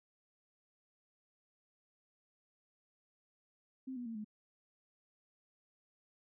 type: tone with pitch steps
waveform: sine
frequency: 261.6 / 244.1 / 227.7 / 212.5 Hz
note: C4 / B3 / A#3 / G#3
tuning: 0 / -20 / -40 / +40 cents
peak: -40 dBFS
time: 3.87-4.246 s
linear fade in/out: 10 ms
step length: 94 ms
effects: none